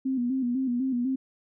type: tone with vibrato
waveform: sine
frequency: 253 Hz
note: B3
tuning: 42 cents sharp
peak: -24 dBFS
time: 0.05-1.16 s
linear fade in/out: 10 ms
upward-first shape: square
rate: 4 Hz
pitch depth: 75 cents each way
effects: none